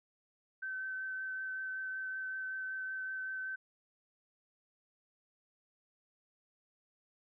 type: tone with vibrato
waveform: sine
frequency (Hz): 1534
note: G6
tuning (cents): -38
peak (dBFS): -37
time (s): 0.62-3.56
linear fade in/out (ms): 10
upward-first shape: triangle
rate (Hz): 5.3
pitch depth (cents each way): 14
effects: none